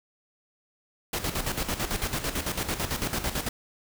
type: noise with tremolo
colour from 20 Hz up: pink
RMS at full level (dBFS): -28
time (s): 1.13-3.49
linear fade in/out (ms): 5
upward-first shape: square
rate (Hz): 9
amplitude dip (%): 65
effects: none